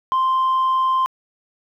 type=tone; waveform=sine; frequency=1045 Hz; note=C6; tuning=2 cents flat; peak=-13 dBFS; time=0.12-1.06 s; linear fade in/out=0 ms; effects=tanh soft clip ceiling -14 dBFS + 9-bit